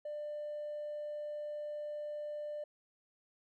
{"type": "tone with hard clipping", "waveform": "sine", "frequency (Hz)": 595, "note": "D5", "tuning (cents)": 22, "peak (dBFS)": -39, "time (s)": [0.05, 2.64], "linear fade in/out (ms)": 5, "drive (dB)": 1, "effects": []}